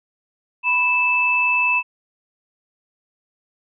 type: tone pair together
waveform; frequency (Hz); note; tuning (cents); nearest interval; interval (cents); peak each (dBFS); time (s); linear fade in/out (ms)
sine; 985 / 2630; B5 / E7; -5 / -5; octave + perfect fourth; 1700; -22 / -16; 0.63-1.83; 50
effects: none